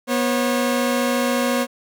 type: tone pair together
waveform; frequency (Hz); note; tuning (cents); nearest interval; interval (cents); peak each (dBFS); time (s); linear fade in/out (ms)
sawtooth; 243.9 / 542; B3 / C#5; -21 / -39; octave + major second; 1382; -16 / -18; 0.07-1.67; 50
effects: none